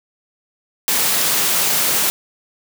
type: high-pass noise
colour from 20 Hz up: white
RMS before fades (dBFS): -17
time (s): 0.88-2.1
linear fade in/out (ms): 0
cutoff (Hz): 120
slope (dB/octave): 48
effects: none